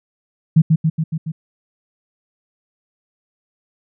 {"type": "tone with echo", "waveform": "sine", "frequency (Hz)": 159.2, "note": "D#3", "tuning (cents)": 40, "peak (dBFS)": -6, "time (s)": [0.56, 0.62], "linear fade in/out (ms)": 10, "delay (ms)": 140, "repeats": 5, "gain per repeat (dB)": -3, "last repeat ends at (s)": 1.32, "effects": []}